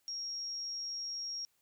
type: tone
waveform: sine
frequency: 5588 Hz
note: F8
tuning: in tune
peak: -37 dBFS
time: 0.08-1.45 s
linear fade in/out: 0 ms
effects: white hiss -75 dBFS RMS until 1.61 s